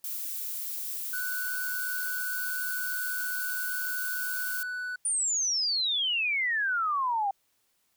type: noise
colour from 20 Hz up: violet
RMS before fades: -35 dBFS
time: 0.04-4.63 s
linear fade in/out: 2 ms
type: tone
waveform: triangle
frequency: 1487 Hz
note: F#6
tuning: 8 cents sharp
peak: -30 dBFS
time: 1.13-4.96 s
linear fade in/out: 5 ms
type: exponential sweep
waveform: sine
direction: down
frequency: 9490 to 772 Hz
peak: -25 dBFS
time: 5.05-7.31 s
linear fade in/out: 5 ms
effects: white hiss -72 dBFS RMS until 7.96 s